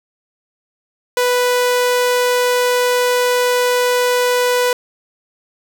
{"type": "tone", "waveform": "sawtooth", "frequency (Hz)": 493.9, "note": "B4", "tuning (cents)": 0, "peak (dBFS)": -9, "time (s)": [1.17, 4.73], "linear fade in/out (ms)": 2, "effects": []}